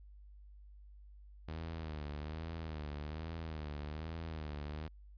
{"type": "tone with vibrato", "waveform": "sawtooth", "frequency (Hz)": 77.78, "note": "D#2", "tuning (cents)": 0, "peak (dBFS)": -37, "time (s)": [1.48, 4.88], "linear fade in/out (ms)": 5, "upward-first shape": "sine", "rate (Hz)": 1.2, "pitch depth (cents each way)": 97, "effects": ["added 50 Hz sine -53 dBFS peak until 5.17 s", "resampled to 11025 Hz"]}